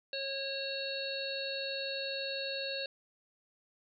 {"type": "harmonic tone", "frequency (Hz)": 546, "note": "C#5", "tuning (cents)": -26, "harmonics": [1, 3, 5, 7, 8], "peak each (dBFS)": [-39, -45, -42, -42, -40], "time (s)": [0.13, 2.86], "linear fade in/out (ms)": 2, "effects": []}